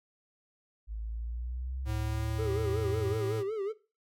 sine exponential sweep, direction up, 52.5 to 91.2 Hz, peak -34 dBFS, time 0.87-3.19 s, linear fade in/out 50 ms
square tone with pitch glide, 107.9 to 110.17 Hz, A2 to A2, -33 to +3 cents, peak -33 dBFS, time 1.85-3.44 s, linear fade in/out 50 ms, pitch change +36 cents, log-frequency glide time 1.99-2.31 s
triangle tone with vibrato, 415.3 Hz, G#4, in tune, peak -29 dBFS, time 2.38-3.73 s, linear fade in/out 20 ms, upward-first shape sine, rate 5.4 Hz, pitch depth 130 cents each way
effects noise-tail reverb RT60 0.3 s tail -17 dB re dry

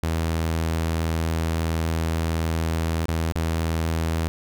sawtooth tone with dropouts, 81.5 Hz, E2, 19 cents flat, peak -18 dBFS, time 0.03-4.28 s, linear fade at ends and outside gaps 0 ms, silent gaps 3.056-3.083 / 3.322-3.356 s, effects none

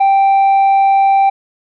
sine tone with tanh clipping, 784 Hz, G5, in tune, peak -8 dBFS, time 0-1.3 s, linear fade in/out 10 ms, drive 3 dB, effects none

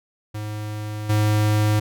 square tone with level steps, 106.1 Hz, G#2, 38 cents sharp, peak -28 / -17 dBFS, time 0.34-1.8 s, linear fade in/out 10 ms, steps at 1.09 s, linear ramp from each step 10 ms, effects none

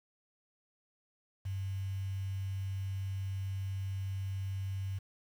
sine tone with quantisation, 96.6 Hz, G2, 25 cents flat, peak -34 dBFS, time 1.45-4.99 s, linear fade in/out 10 ms, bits 9, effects none

